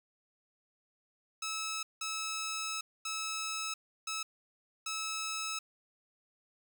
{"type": "tone bursts at uneven times", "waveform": "10% pulse", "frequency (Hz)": 1300, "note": "E6", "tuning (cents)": -24, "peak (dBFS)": -27, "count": 5, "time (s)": [[1.42, 1.83], [2.01, 2.81], [3.05, 3.74], [4.07, 4.23], [4.86, 5.59]], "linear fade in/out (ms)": 5, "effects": []}